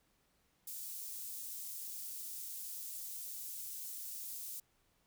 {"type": "high-pass noise", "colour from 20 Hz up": "white", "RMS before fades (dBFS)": -45, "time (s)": [0.67, 4.6], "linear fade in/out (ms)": 5, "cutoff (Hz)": 7100, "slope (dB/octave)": 12, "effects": ["pink hiss -75 dBFS RMS until 5.06 s"]}